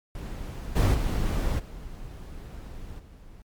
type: noise with level steps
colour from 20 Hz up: brown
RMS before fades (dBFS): -34 / -19 / -25 / -40 / -48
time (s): 0.15-3.42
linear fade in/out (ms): 2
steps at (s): 0.75 / 0.93 / 1.58 / 2.98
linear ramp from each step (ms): 20
effects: MP3 96 kbps